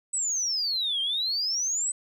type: exponential two-way sweep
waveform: sine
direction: down then up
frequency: 8150 to 3146 to 8150 Hz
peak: -24 dBFS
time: 0.13-1.92 s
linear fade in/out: 10 ms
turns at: 1.01 s
effects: tanh soft clip ceiling -20 dBFS